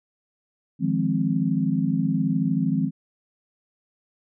sine chord, F minor seventh, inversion third, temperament equal, 155.56 / 174.61 / 207.7 / 261.6 Hz, Eb3 / F3 / Ab3 / C4, 0 / 0 / 0 / 0 cents, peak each -26 / -25 / -26 / -25 dBFS, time 0.79-2.91 s, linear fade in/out 50 ms, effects none

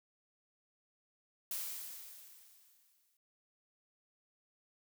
blue noise with exponential decay, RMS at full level -38 dBFS, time 1.51-3.17 s, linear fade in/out 2 ms, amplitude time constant 360 ms, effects none

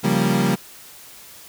35% pulse chord, G half-diminished seventh, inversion second, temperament equal, 138.59 / 174.61 / 196 / 233.1 Hz, Db3 / F3 / G3 / Bb3, 0 / 0 / 0 / 0 cents, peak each -22 / -21 / -19 / -21 dBFS, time 0.03-0.56 s, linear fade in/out 20 ms, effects white hiss -43 dBFS RMS until 1.48 s

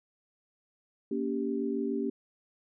sine chord, G diminished, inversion first, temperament just, 235.2 / 282.2 / 392 Hz, Bb3 / Db4 / G4, +16 / +31 / 0 cents, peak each -33 dBFS, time 1.11-2.1 s, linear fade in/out 5 ms, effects none

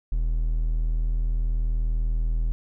triangle tone, 40.18 Hz, E1, 44 cents flat, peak -19 dBFS, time 0.12-2.52 s, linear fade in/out 0 ms, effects none

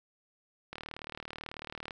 click train, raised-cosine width 0.3 ms, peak -24 dBFS, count 46, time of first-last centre 0.73-1.908 s, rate 38.2 Hz, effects none

